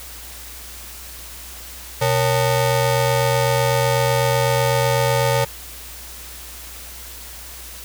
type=ring-modulated tone; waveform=25% pulse; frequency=340 Hz; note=F4; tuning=46 cents flat; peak=-9 dBFS; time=2.01-5.45 s; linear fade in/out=10 ms; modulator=214 Hz; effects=added 60 Hz sine -40 dBFS peak until 7.84 s + white hiss -37 dBFS RMS until 7.84 s